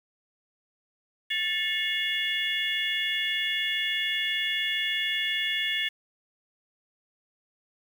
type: tone cluster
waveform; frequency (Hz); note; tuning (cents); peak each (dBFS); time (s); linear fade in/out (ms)
sine; 1766 / 2172 / 2841 / 3414; A6 / C#7 / F7 / G#7; +6 / -36 / +29 / +47; -31; 1.3-5.89; 10
effects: 8-bit